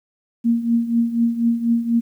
sine tone with tremolo, 233.1 Hz, A#3, in tune, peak -12 dBFS, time 0.44-2.01 s, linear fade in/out 20 ms, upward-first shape triangle, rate 4.1 Hz, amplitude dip 80%, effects 9-bit

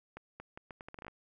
accelerating click train, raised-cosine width 0.5 ms, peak -30 dBFS, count 12, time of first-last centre 0.17-1.082 s, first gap 230 ms, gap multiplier 0.76, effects none

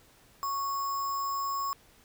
sine tone with sample-and-hold, 1108.7 Hz, C#6, in tune, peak -29 dBFS, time 0.43-1.73 s, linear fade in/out 0 ms, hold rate 6300 Hz, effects pink hiss -60 dBFS RMS until 2.04 s

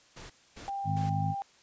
pink noise bursts, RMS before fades -46 dBFS, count 3, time 0.16-1.1 s, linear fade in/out 10 ms, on 140 ms, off 260 ms
sine tone, 793 Hz, G5, 20 cents sharp, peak -32 dBFS, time 0.68-1.42 s, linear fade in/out 0 ms
harmonic tone, 51.91 Hz, G#1, in tune, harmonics 2 / 3 / 4 / 5, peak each -31 / -31 / -41 / -42 dBFS, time 0.84-1.35 s, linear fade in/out 50 ms
effects white hiss -61 dBFS RMS until 1.62 s + resampled to 16000 Hz

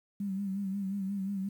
sine tone with vibrato, 196 Hz, G3, in tune, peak -31 dBFS, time 0.2-1.49 s, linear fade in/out 5 ms, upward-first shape sine, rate 5.6 Hz, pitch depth 59 cents each way, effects 10-bit

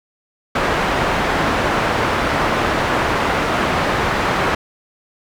white low-pass noise, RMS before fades -18 dBFS, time 0.55-4.55 s, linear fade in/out 5 ms, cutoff 1400 Hz, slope 12 dB/octave, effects none

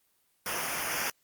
pink noise with comb filter, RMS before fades -32 dBFS, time 0.46-1.1 s, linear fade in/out 2 ms, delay 0.25 ms, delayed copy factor -1, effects white hiss -71 dBFS RMS until 1.23 s + Opus 24 kbps

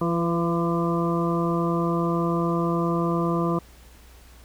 harmonic tone with a mistuned harmonic, 169.7 Hz, F3, 49 cents flat, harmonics 1 / 2 / 3 / 4 / 6 / 7, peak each -24 / -26 / -31 / -33 / -31 / -31 dBFS, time 0.01-3.59 s, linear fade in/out 5 ms, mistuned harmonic 3, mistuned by -24 cents, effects added 60 Hz sine -48 dBFS peak until 4.44 s + pink hiss -53 dBFS RMS until 4.44 s

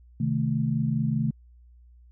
sine chord, A diminished, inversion first, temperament equal, 130.81 / 155.56 / 220 Hz, C3 / Eb3 / A3, 0 / 0 / 0 cents, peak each -27 dBFS, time 0.2-1.31 s, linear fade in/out 5 ms, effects added 60 Hz sine -50 dBFS peak until 2.11 s

